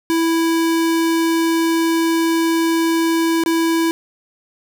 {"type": "tone with dropouts", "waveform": "square", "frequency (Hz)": 329.6, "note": "E4", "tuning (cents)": 0, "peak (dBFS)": -15, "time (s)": [0.1, 3.91], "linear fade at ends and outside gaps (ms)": 0, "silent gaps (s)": [3.437, 3.461], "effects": []}